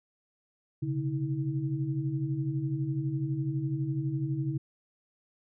sine tone cluster, 129.4 / 141.4 / 320.8 Hz, C3 / C#3 / E4, -19 / +35 / -47 cents, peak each -35 / -30 / -35 dBFS, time 0.82-4.58 s, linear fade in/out 10 ms, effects none

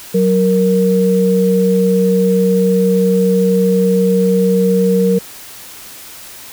sine tone pair together, 185.81 / 466.2 Hz, F#3 / A#4, +8 / 0 cents, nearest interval octave + major third, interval 1592 cents, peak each -12 dBFS, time 0.14-5.19 s, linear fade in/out 10 ms, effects white hiss -34 dBFS RMS until 6.52 s

